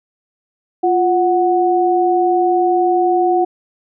sine tone pair together, 350.3 / 738 Hz, F4 / F#5, +5 / -5 cents, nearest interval octave + minor second, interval 1290 cents, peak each -14 dBFS, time 0.83-3.45 s, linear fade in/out 10 ms, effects none

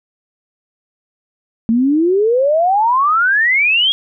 sine exponential sweep, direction up, 220.5 to 3322 Hz, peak -10 dBFS, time 1.69-3.92 s, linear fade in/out 0 ms, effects none

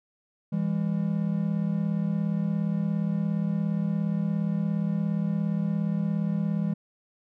triangle tone pair together, 164.81 / 202 Hz, E3 / G#3, 0 / -48 cents, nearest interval major third, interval 352 cents, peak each -25 dBFS, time 0.52-6.74 s, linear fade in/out 10 ms, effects none

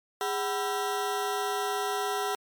25% pulse ring-modulated tone, 583 Hz, D5, 13 cents flat, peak -21 dBFS, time 0.21-2.35 s, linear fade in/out 0 ms, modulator 173 Hz, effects MP3 96 kbps

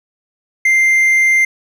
triangle tone, 2093 Hz, C7, in tune, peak -7 dBFS, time 0.65-1.45 s, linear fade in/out 5 ms, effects none

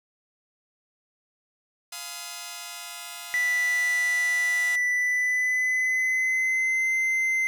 5% pulse chord, F half-diminished seventh, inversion none, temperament just, 698.5 / 838.1 / 1005.8 / 1257.2 Hz, F5 / Ab5 / Cb6 / Eb6, 0 / +16 / +31 / +18 cents, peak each -28 / -33 / -30 / -31 dBFS, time 1.92-4.76 s, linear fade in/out 5 ms
triangle tone with pitch glide, 1975.5 to 2071 Hz, B6 to C7, 0 to -18 cents, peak -20 dBFS, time 3.34-7.47 s, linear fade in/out 0 ms, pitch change +82 cents, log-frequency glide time 4.85-6.92 s
effects none

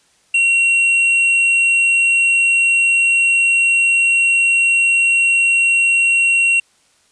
sine tone with tanh clipping, 2739 Hz, F7, 34 cents flat, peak -12 dBFS, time 0.34-6.6 s, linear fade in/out 5 ms, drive 6 dB, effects white hiss -56 dBFS RMS until 7.11 s + resampled to 22050 Hz

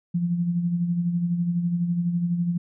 sine tone with tremolo, 173.3 Hz, F3, 13 cents flat, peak -19 dBFS, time 0.14-2.58 s, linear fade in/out 10 ms, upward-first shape sine, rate 12 Hz, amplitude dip 50%, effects none

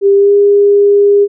sine tone with pitch glide, 397.6 to 405.5 Hz, G4 to G#4, +25 to -41 cents, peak -4 dBFS, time 0.01-1.28 s, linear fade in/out 50 ms, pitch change +34 cents, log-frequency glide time 0.15-0.33 s, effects none

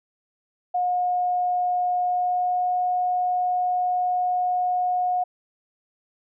sine tone with pitch glide, 720 to 724.6 Hz, F#5 to F#5, -47 to -36 cents, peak -20 dBFS, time 0.74-5.24 s, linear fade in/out 10 ms, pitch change +11 cents, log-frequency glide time 2.04-2.75 s, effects none

